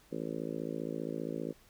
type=harmonic tone; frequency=55.1 Hz; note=A1; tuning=3 cents sharp; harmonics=3 / 4 / 5 / 6 / 7 / 8 / 9 / 10; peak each=-43 / -43 / -41 / -42 / -44 / -44 / -44 / -48 dBFS; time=0.11-1.53 s; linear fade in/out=20 ms; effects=pink hiss -63 dBFS RMS until 1.69 s